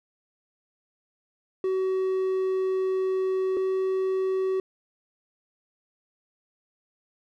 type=tone pair in turn; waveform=triangle; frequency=377.4 / 378.8 Hz; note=F#4 / F#4; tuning=+34 / +41 cents; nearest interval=unison; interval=7 cents; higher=second; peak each=-21 dBFS; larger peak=neither; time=1.64-3.57 / 3.57-4.6 s; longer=first; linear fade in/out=2 ms; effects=none